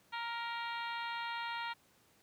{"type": "harmonic tone with a mistuned harmonic", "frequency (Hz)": 466.2, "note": "A#4", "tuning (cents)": 0, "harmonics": [2, 3, 4, 5, 6, 7, 8, 9], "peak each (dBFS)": [-40, -44, -46, -48, -50, -51, -52, -53], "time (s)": [0.12, 1.74], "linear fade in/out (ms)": 20, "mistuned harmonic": 4, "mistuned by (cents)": 19, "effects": ["pink hiss -68 dBFS RMS until 2.22 s", "high-pass 100 Hz 12 dB/octave"]}